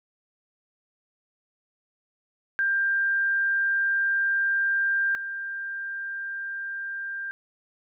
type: tone pair in turn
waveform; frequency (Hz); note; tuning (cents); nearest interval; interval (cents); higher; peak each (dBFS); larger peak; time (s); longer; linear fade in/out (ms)
sine; 1590 / 1590; G6 / G6; +24 / +24; unison; 0; neither; -21 / -30; first; 2.59-5.15 / 5.15-7.31; first; 0
effects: none